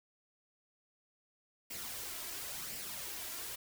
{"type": "noise with flanger", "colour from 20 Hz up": "white", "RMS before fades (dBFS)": -43, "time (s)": [1.7, 3.56], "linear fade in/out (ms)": 10, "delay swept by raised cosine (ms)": [0.39, 3.09], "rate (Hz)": 0.95, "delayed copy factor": 0.5, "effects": []}